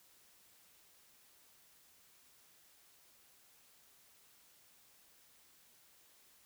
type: silence
effects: white hiss -66 dBFS RMS until 6.45 s